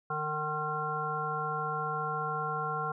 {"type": "harmonic tone with a mistuned harmonic", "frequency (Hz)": 152.4, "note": "D#3", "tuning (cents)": -36, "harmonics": [1, 3, 5, 7, 9], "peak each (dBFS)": [-39, -39, -37, -36, -35], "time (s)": [0.1, 2.92], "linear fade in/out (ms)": 5, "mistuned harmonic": 1, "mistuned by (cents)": 15, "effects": []}